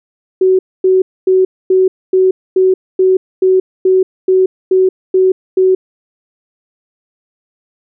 sine tone bursts, 374.8 Hz, F#4, 22 cents sharp, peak -6 dBFS, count 13, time 0.41-5.75 s, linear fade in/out 5 ms, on 180 ms, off 250 ms, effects none

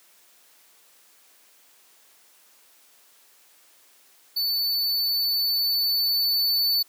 square tone with level ramp, 4494 Hz, C#8, 23 cents sharp, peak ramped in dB -23 to -20 dBFS, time 4.36-6.83 s, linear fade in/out 10 ms, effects white hiss -57 dBFS RMS until 6.88 s + high-pass 300 Hz 12 dB/octave

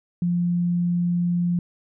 sine tone, 174.61 Hz, F3, in tune, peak -19 dBFS, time 0.22-1.59 s, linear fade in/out 2 ms, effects none

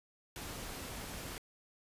pink noise, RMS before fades -44 dBFS, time 0.36-1.38 s, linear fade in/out 0 ms, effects resampled to 32000 Hz

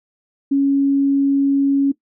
sine tone, 277.2 Hz, C#4, in tune, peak -12 dBFS, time 0.51-1.92 s, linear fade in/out 10 ms, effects noise-tail reverb RT60 0.1 s tail -18 dB re dry

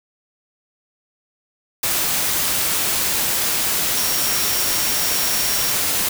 sine tone in noise, 5588 Hz, F8, in tune, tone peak -26 dBFS, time 3.97-5.72 s, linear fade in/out 5 ms, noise white, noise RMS -20 dBFS, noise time 1.83-6.09 s, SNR -9 dB, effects none

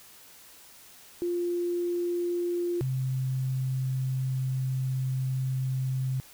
sine tone pair in turn, 349.2 / 130.8 Hz, F4 / C3, 0 / 0 cents, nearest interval octave + perfect fourth, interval 1700 cents, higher first, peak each -26 dBFS, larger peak neither, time 1.22-2.81 / 2.81-6.2 s, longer second, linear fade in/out 0 ms, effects white hiss -52 dBFS RMS until 6.33 s

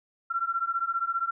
sine beating tone pair, 1354 / 1369 Hz, E6 / F6, +46 / -35 cents, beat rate 15 Hz, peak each -29 dBFS, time 0.3-1.31 s, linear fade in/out 10 ms, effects none

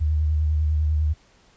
sine tone with vibrato, 76.6 Hz, D#2, 27 cents flat, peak -18 dBFS, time 0-1.14 s, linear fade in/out 20 ms, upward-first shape sine, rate 10 Hz, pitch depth 36 cents each way, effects pink hiss -57 dBFS RMS until 1.56 s + resampled to 16000 Hz

